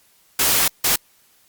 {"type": "noise bursts at uneven times", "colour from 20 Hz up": "white", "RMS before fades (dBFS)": -17, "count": 2, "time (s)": [[0.39, 0.68], [0.84, 0.96]], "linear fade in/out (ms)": 5, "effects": ["white hiss -57 dBFS RMS until 1.48 s", "Opus 48 kbps"]}